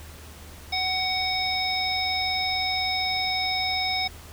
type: harmonic tone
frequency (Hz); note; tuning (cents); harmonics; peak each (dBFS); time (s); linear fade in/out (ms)
748; F#5; +19; 1 / 3 / 5 / 7; -29 / -29 / -29 / -29; 0.72-4.08; 10
effects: added 78 Hz sine -44 dBFS peak until 4.32 s + pink hiss -46 dBFS RMS until 4.32 s